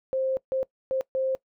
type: tone bursts at uneven times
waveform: sine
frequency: 527 Hz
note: C5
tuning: 12 cents sharp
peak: -23 dBFS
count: 4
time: 0.13-0.37 / 0.52-0.63 / 0.91-1.01 / 1.15-1.35 s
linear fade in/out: 0 ms
effects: noise-tail reverb RT60 0.1 s tail -22 dB re dry